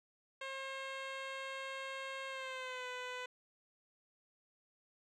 10% pulse tone with pitch glide, 536 to 500.1 Hz, C5 to B4, +42 to +22 cents, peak -33 dBFS, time 0.41-3.26 s, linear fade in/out 5 ms, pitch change -120 cents, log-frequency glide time 2.28-2.87 s, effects low-pass 5000 Hz 12 dB/octave

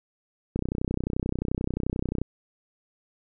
click train, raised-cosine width 3 ms, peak -14 dBFS, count 53, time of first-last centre 0.56-2.216 s, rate 31.4 Hz, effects none

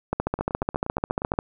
two click trains, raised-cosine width 1 ms, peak -18 / -9 dBFS, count 9 / 19, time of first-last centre 0.39-1.338 / 0.13-1.389 s, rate 8.44 / 14.3 Hz, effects none

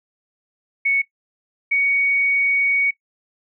sine tone pair in turn, 2217 / 2238 Hz, C#7 / C#7, 0 / +16 cents, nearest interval unison, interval 16 cents, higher second, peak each -15 dBFS, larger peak neither, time 0.85-1.02 / 1.71-2.91 s, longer second, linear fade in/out 10 ms, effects noise-tail reverb RT60 0.1 s tail -18 dB re dry

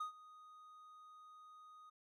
triangle tone with ADSR envelope, 1244 Hz, D#6, 1 cent flat, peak -36 dBFS, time 0-1.9 s, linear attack 8 ms, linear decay 110 ms, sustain -19 dB, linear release 9 ms, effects none

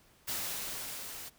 white noise with level ramp, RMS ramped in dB -35 to -45 dBFS, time 0.27-1.3 s, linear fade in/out 20 ms, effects pink hiss -64 dBFS RMS until 1.38 s

